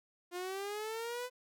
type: linear sweep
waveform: sawtooth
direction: up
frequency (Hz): 349.2 to 504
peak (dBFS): -34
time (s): 0.31-1.3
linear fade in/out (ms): 50
effects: none